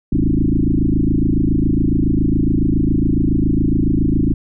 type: tone with frequency modulation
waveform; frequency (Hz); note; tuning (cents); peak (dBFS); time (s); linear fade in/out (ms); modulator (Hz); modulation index
sine; 156.4; D#3; +9; -12; 0.12-4.34; 5; 27.2; 6
effects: none